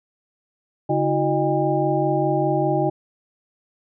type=tone cluster; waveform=sine; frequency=142.3 / 322 / 367 / 611 / 806 Hz; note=C#3 / E4 / F#4 / D#5 / G5; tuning=+46 / -41 / -14 / -32 / +48 cents; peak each=-24 dBFS; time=0.89-2.9 s; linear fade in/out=10 ms; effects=none